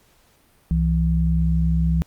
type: tone pair together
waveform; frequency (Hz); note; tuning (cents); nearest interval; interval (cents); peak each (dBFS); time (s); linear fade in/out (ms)
sine; 65.41 / 164.82; C2 / E3; 0 / 0; octave + major third; 1600; -19; 0.71-2.02; 0
effects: pink hiss -58 dBFS RMS until 2.06 s + Opus 48 kbps